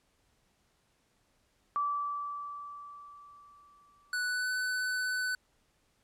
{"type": "tone with exponential decay", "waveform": "sine", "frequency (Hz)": 1159, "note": "D6", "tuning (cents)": -23, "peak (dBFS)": -27, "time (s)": [1.76, 4.34], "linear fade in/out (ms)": 0, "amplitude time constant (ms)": 560}
{"type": "tone with pitch glide", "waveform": "square", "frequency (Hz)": [1482, 1502.7], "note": ["F#6", "F#6"], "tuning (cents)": [2, 26], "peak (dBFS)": -31, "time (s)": [4.13, 5.35], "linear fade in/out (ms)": 2, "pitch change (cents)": 24, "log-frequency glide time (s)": [4.25, 4.51]}
{"effects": ["pink hiss -72 dBFS RMS until 6.03 s", "low-pass 11000 Hz 12 dB/octave"]}